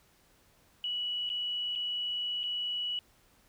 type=tone with dropouts; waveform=sine; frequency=2939 Hz; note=F#7; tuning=12 cents flat; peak=-31 dBFS; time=0.84-2.99 s; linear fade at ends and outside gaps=1 ms; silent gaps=1.292-1.3 / 1.753-1.758 / 2.433-2.438 s; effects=pink hiss -65 dBFS RMS until 3.48 s